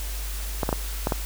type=clicks; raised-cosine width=1 ms; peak=-9 dBFS; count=5; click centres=0.632 / 0.691 / 0.728 / 1.071 / 1.122 s; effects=added 50 Hz sine -29 dBFS peak until 1.25 s + white hiss -37 dBFS RMS until 1.25 s